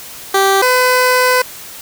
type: tone pair in turn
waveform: 15% pulse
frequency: 390 / 504.6 Hz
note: G4 / B4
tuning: -9 / +37 cents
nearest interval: major third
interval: 446 cents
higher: second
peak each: -3 dBFS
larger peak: neither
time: 0.34-0.62 / 0.62-1.42 s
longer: second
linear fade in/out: 5 ms
effects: white hiss -32 dBFS RMS until 1.81 s